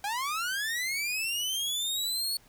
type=linear sweep; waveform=sawtooth; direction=up; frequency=784 to 4427 Hz; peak=-26 dBFS; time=0.04-2.37 s; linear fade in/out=2 ms; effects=pink hiss -60 dBFS RMS until 2.48 s